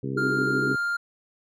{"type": "harmonic tone", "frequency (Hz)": 67.1, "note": "C2", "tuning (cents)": 44, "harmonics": [2, 3, 4, 5, 6, 7], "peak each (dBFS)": [-31, -35, -33, -38, -35, -42], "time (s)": [0.03, 0.76], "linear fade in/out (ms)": 5}
{"type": "chord", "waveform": "sine", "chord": "Ab dominant seventh", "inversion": "first", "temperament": "equal", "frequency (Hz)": [261.6, 311.1, 370, 415.3], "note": ["C4", "Eb4", "Gb4", "Ab4"], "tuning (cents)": [0, 0, 0, 0], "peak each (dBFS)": -32, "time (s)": [0.15, 0.73], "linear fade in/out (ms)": 10}
{"type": "tone", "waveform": "triangle", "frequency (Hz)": 1400, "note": "F6", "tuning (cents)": 4, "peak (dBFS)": -22, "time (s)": [0.17, 0.97], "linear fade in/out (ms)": 10}
{"effects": []}